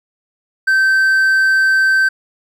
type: tone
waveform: triangle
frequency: 1551 Hz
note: G6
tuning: 19 cents flat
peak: -8 dBFS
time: 0.67-2.09 s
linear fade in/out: 10 ms
effects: none